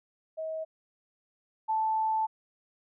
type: tone pair in turn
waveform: sine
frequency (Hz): 637 / 877.9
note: D#5 / A5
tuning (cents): +41 / -4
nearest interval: tritone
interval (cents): 555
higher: second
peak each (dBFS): -32 / -25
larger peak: second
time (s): 0.37-0.65 / 1.68-2.27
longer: second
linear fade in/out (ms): 20
effects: none